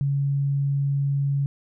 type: tone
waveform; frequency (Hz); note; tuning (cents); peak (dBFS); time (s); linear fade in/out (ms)
sine; 140; C#3; +18; -20; 0.01-1.46; 0
effects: none